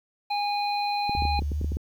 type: harmonic tone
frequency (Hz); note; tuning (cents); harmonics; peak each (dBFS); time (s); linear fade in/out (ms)
820; G#5; -22; 1 / 3 / 5; -25 / -35 / -33; 0.3-1.4; 10
type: clicks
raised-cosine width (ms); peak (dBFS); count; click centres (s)
3; -20; 11; 1.095 / 1.151 / 1.222 / 1.253 / 1.391 / 1.421 / 1.518 / 1.614 / 1.645 / 1.72 / 1.769
type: tone with vibrato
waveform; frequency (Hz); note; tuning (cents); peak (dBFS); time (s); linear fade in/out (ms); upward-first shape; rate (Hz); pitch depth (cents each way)
sine; 73.7; D2; +7; -25; 1.17-1.77; 5; square; 2.7; 24
effects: 9-bit